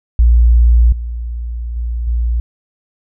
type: tone with level steps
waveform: sine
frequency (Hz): 58.6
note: A#1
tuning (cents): +10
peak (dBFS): -5 / -19 / -16 / -12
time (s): 0.19-2.4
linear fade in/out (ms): 0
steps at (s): 0.92 / 1.76 / 2.07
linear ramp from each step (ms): 5
effects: none